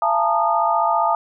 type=tone cluster; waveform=sine; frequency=680 / 861 / 916 / 1227 Hz; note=F5 / A5 / A#5 / D#6; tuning=-46 / -38 / -31 / -25 cents; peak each=-21 dBFS; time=0.02-1.15 s; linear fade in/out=2 ms; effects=none